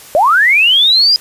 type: linear sweep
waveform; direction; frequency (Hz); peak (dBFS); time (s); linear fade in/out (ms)
sine; up; 554.4 to 4978; -6; 0.15-1.16; 0
effects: white hiss -36 dBFS RMS until 1.2 s + resampled to 32000 Hz